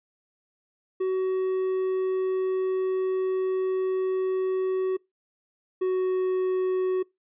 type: tone pair in turn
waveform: triangle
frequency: 375.5 / 371.6 Hz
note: F#4 / F#4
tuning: +26 / +7 cents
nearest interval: unison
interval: 19 cents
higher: first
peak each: -21 / -20 dBFS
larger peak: second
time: 1-4.97 / 5.81-7.03 s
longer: first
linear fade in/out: 10 ms
effects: noise-tail reverb RT60 0.2 s tail -24 dB re dry + resampled to 8000 Hz